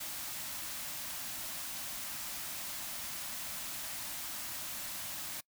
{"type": "band-stop noise", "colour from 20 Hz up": "white", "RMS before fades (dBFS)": -41, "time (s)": [0, 5.41], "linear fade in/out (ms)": 10, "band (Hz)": [350, 540], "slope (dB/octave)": 96, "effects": ["noise-tail reverb RT60 0.1 s tail -24 dB re dry"]}